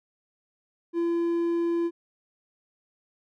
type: tone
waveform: triangle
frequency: 339.5 Hz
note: F4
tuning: 49 cents flat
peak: -21 dBFS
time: 0.93-1.91 s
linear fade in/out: 50 ms
effects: none